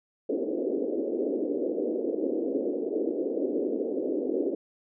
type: band-pass noise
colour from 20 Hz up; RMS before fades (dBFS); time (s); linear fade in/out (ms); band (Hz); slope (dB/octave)
pink; -29; 0.29-4.55; 5; 270 to 520; 48
effects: none